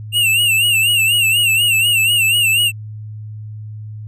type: tone with vibrato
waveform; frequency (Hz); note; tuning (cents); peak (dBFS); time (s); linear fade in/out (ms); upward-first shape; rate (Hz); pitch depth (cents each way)
square; 2758; F7; -22; -12; 0.12-2.72; 50; sine; 4.1; 93
effects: added 107 Hz sine -27 dBFS peak until 4.07 s